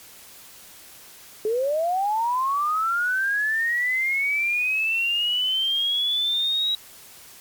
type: linear sweep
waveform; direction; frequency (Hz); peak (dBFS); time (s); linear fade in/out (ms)
sine; up; 416.2 to 3859; -20; 1.45-6.75; 2
effects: white hiss -46 dBFS RMS until 7.4 s + MP3 96 kbps